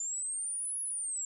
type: linear two-way sweep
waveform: sine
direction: up then down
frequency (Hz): 7100 to 10548 to 7360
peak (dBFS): -33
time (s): 0-1.25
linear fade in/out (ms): 2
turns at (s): 0.81
effects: none